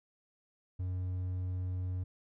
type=tone; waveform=triangle; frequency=91.5 Hz; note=F#2; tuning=19 cents flat; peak=-31 dBFS; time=0.79-2.04 s; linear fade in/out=10 ms; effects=none